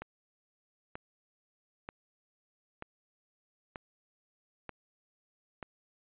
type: click train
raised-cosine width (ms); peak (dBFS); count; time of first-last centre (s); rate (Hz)
0.5; -25; 7; 0.02-5.627; 1.07
effects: resampled to 8000 Hz